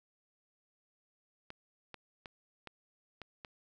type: clicks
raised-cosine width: 0.3 ms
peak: -29 dBFS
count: 6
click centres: 1.504 / 1.943 / 2.258 / 2.673 / 3.217 / 3.448 s
effects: none